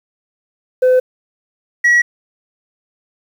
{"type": "tone pair in turn", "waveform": "sine", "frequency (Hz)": [509, 1921.7], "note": ["C5", "B6"], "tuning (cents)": [-48, -48], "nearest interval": "octave + major seventh", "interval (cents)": 2300, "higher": "second", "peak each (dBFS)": -5, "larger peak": "neither", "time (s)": [[0.82, 1], [1.84, 2.02]], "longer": "neither", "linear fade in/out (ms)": 10, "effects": ["tanh soft clip ceiling -7 dBFS", "7-bit"]}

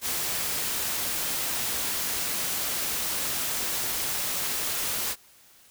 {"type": "noise", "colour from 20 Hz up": "white", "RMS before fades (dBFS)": -29, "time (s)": [0.01, 5.16], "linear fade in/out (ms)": 50, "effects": ["white hiss -56 dBFS RMS until 5.7 s"]}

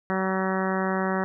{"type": "harmonic tone", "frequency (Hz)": 189.4, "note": "F#3", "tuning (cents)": 41, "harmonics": [1, 2, 3, 4, 5, 6, 7, 8, 9, 10], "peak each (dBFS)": [-27, -30, -32, -33, -34, -35, -35, -36, -37, -37], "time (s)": [0.1, 1.24], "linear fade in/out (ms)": 0, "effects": []}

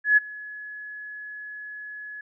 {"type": "tone with ADSR envelope", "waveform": "sine", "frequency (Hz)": 1696, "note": "G#6", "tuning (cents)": 36, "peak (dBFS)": -12, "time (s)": [0.04, 2.21], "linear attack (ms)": 130, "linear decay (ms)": 20, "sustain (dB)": -23, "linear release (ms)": 4, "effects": []}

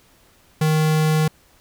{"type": "tone", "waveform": "square", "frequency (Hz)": 155.8, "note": "D#3", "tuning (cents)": 3, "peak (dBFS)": -16, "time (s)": [0.61, 1.28], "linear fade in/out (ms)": 5, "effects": ["pink hiss -55 dBFS RMS until 1.6 s"]}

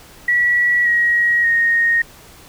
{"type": "tone with pitch steps", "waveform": "sine", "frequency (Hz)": [1937, 1898.2, 1860.2], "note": ["B6", "A#6", "A#6"], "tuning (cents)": [-34, 31, -4], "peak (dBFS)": -12, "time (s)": [0.28, 2.02], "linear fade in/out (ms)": 5, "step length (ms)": 580, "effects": ["pink hiss -43 dBFS RMS until 2.48 s"]}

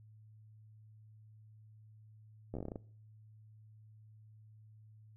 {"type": "slowing click train", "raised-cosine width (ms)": 2, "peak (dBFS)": -28, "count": 10, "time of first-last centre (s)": [2.54, 2.758], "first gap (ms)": 13, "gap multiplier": 1.15, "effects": ["noise-tail reverb RT60 0.5 s tail -20 dB re dry", "added 108 Hz sine -56 dBFS peak until 5.16 s"]}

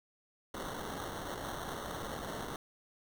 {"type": "noise with sample-and-hold", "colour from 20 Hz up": "white", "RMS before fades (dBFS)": -41, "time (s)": [0.54, 2.56], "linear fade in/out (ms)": 2, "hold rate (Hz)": 2450, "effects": []}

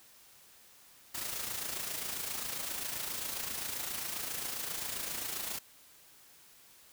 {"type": "noise with amplitude modulation", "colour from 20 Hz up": "white", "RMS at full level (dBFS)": -36, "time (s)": [1.14, 5.59], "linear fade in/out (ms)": 10, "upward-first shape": "sine", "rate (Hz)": 27.5, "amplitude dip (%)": 50, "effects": ["white hiss -59 dBFS RMS until 6.92 s"]}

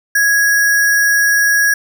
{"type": "tone with sample-and-hold", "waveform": "sine", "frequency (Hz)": 1661.2, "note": "G#6", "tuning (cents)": 0, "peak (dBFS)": -9, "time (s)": [0.15, 1.74], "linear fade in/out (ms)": 5, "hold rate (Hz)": 7350, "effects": []}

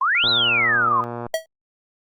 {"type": "exponential two-way sweep", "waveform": "sine", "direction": "up then down", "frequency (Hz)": [990, 4105, 990], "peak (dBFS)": -16, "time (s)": [0.01, 1.01], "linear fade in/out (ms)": 5, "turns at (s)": 0.29}
{"type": "tone with pitch glide", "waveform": "sine", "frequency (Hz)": [1400, 1232.9], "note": ["F6", "D#6"], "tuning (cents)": [4, -16], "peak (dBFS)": -24, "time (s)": [0.15, 1.04], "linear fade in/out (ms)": 0, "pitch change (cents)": -220, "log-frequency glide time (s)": [0.56, 0.73]}
{"type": "click train", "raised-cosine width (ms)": 1, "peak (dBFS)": -16, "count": 123, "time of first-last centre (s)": [0.24, 1.265], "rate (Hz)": 119}
{"type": "tone with exponential decay", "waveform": "square", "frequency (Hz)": 646, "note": "E5", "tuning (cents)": -35, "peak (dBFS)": -16, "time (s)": [1.34, 1.46], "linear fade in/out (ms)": 2, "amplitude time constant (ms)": 26}
{"effects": ["Opus 32 kbps"]}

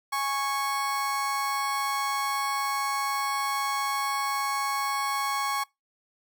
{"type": "tone pair together", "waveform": "35% pulse", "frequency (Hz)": [828.9, 1105], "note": ["G#5", "C#6"], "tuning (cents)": [-4, -6], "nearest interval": "perfect fourth", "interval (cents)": 498, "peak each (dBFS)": [-30, -26], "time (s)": [0.12, 5.64], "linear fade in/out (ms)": 10, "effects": ["noise-tail reverb RT60 0.2 s tail -24 dB re dry"]}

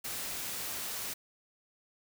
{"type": "noise", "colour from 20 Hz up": "white", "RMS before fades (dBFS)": -38, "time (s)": [0.04, 1.14], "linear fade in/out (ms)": 10, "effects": []}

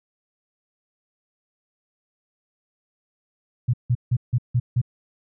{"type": "tone bursts", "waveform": "sine", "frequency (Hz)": 121.7, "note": "B2", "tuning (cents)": -25, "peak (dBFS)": -16, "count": 6, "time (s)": [3.68, 4.816], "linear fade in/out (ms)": 10, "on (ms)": 56, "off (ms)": 160, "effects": []}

